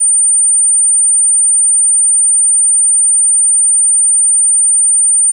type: tone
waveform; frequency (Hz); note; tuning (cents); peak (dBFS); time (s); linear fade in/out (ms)
sine; 9010; C#9; +27; -4; 0-5.32; 20
effects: tanh soft clip ceiling -5 dBFS + 7-bit